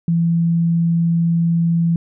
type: tone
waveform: sine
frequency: 167.9 Hz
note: E3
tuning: 32 cents sharp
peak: -13 dBFS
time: 0.08-1.96 s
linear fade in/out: 2 ms
effects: none